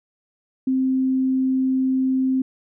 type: tone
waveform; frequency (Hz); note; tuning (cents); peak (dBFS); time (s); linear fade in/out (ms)
sine; 261.6; C4; 0; -17; 0.67-2.42; 5
effects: none